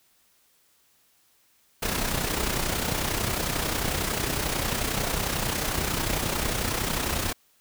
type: noise with amplitude modulation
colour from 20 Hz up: pink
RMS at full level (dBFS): -25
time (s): 1.82-7.33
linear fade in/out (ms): 10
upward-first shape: sine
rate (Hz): 31.1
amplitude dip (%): 55
effects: white hiss -64 dBFS RMS until 7.6 s

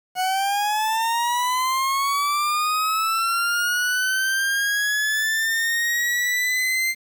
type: linear sweep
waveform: 40% pulse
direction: up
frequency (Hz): 730 to 2093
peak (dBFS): -19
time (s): 0.15-6.95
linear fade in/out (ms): 50
effects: 8-bit

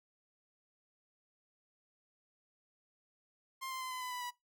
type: tone with pitch steps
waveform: sawtooth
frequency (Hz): 1056 / 1042.7 / 1029.5 / 1016.5 / 1003.7 / 991 / 978.5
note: C6 / C6 / C6 / B5 / B5 / B5 / B5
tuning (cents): +16 / -6 / -28 / +50 / +28 / +6 / -16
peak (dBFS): -36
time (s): 3.61-4.31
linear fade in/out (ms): 20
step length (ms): 100
effects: noise-tail reverb RT60 0.2 s tail -21 dB re dry

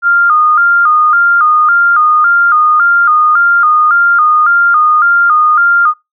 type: tone with vibrato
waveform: sine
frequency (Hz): 1309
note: E6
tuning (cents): -13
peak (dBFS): -5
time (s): 0.02-5.94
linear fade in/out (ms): 50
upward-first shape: square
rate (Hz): 1.8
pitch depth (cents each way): 110
effects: noise-tail reverb RT60 0.2 s tail -22 dB re dry

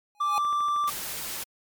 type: tone with exponential growth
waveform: square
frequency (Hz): 830.6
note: G#5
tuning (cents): 0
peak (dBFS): -25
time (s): 0.15-0.38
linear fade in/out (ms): 0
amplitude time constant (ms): 50
type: tone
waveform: triangle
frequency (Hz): 1174.7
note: D6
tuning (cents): 0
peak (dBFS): -21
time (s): 0.2-0.9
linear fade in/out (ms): 10
type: click train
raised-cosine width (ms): 0.5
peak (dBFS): -30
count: 7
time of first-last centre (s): 0.45-0.919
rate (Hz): 12.8
type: noise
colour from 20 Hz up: white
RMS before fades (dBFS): -34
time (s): 0.87-1.44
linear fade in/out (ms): 10
effects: MP3 96 kbps

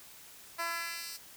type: tone with high-pass filter sweep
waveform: 10% pulse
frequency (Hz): 336.6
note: E4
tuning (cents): +36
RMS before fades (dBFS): -38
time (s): 0.58-1.18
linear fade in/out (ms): 20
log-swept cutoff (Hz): 780 to 5600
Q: 1
effects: white hiss -53 dBFS RMS until 1.36 s

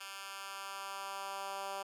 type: tone with high-pass filter sweep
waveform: 10% pulse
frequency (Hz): 196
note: G3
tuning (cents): 0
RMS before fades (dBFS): -43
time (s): 0-1.83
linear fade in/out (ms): 10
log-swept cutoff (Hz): 1800 to 660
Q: 1.3
effects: resampled to 32000 Hz

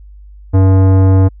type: tone with tanh clipping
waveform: sine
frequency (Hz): 95.2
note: F#2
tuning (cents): +50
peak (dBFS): -7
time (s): 0.53-1.29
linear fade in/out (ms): 20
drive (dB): 17
effects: added 50 Hz sine -33 dBFS peak until 1.4 s

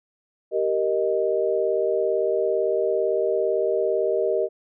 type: chord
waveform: sine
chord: Eb major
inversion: first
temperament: just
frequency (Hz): 388.9 / 466.7 / 622.3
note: G4 / Bb4 / Eb5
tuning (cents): -14 / +2 / 0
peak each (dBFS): -24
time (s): 0.51-4.49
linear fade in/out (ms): 50
effects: none

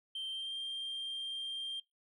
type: tone with pitch glide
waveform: sine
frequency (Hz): 3136 to 3182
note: G7 to G7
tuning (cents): 0 to +25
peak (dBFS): -35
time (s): 0.15-1.8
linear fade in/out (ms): 5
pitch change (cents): +25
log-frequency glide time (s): 0.31-0.54
effects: noise-tail reverb RT60 0.2 s tail -24 dB re dry + tanh soft clip ceiling -36 dBFS

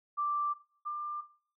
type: tone pair in turn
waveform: sine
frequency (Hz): 1174.7 / 1191.8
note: D6 / D6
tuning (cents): 0 / +25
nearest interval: unison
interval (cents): 25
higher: second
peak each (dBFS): -29 / -33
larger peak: first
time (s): 0.17-0.54 / 0.85-1.22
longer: neither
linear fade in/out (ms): 20
effects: noise-tail reverb RT60 0.5 s tail -18 dB re dry

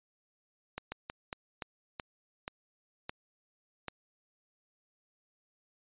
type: slowing click train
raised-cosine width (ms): 0.3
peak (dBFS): -21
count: 9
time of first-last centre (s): 0.78-3.883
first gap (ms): 140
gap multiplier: 1.28
effects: resampled to 8000 Hz

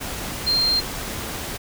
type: tone in noise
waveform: sine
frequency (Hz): 4186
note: C8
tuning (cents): 0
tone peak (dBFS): -17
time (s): 0.46-0.81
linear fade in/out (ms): 20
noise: pink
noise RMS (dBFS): -30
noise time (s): 0-1.58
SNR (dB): +10
effects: none

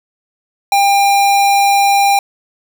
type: tone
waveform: square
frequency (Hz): 799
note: G5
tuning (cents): +33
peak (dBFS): -9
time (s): 0.72-2.19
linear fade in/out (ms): 2
effects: none

